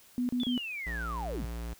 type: tone bursts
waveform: sine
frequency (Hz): 246.9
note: B3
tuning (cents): 0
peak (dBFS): -27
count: 3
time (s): 0.18-0.578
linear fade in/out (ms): 0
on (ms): 110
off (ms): 34
type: linear sweep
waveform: sine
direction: down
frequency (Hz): 3520 to 90.5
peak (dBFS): -35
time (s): 0.4-1.45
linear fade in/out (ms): 0
type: tone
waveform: square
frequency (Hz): 58.1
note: A#1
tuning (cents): -5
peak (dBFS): -36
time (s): 0.86-1.74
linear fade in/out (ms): 10
effects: white hiss -58 dBFS RMS until 1.79 s